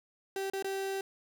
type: tone with dropouts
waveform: 35% pulse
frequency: 388.4 Hz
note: G4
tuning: 16 cents flat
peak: -31 dBFS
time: 0.36-1.01 s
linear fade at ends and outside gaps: 2 ms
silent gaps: 0.5-0.534 / 0.625-0.644 s
effects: none